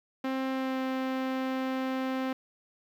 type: tone with pitch glide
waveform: sawtooth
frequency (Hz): 264 to 261.7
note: C4 to C4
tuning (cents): +16 to 0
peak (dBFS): -25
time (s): 0.24-2.33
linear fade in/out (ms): 5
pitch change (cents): -16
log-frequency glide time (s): 0.5-0.79
effects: low-pass 3000 Hz 12 dB/octave + 10-bit